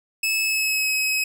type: tone with pitch glide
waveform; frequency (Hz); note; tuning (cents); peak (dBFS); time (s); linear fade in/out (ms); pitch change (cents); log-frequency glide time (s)
sawtooth; 2601 to 2553; E7 to D#7; -24 to +44; -17; 0.23-1.24; 5; -32; 0.42-0.9
effects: none